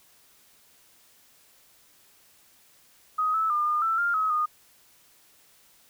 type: tone with pitch steps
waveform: sine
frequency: 1255 / 1307 / 1205 / 1214 / 1329 / 1399 / 1277 / 1228 Hz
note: D#6 / E6 / D6 / D#6 / E6 / F6 / D#6 / D#6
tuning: +15 / -15 / +44 / -43 / +14 / +3 / +45 / -23 cents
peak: -22 dBFS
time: 3.18-4.46 s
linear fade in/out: 10 ms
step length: 160 ms
effects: white hiss -59 dBFS RMS until 5.89 s